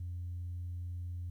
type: tone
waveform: sine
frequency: 87.8 Hz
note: F2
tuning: 10 cents sharp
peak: -36 dBFS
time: 0-1.3 s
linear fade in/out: 5 ms
effects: tanh soft clip ceiling -34 dBFS + 12-bit